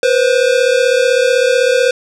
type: tone pair together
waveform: square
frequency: 487.4 / 523.3 Hz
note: B4 / C5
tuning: -23 / 0 cents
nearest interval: minor second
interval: 123 cents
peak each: -13 dBFS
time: 0.03-1.91 s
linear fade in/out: 2 ms
effects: low-pass 7000 Hz 12 dB/octave